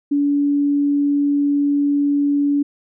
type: tone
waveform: sine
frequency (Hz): 286.3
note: D4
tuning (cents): -44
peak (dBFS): -14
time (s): 0.11-2.63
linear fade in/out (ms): 10
effects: none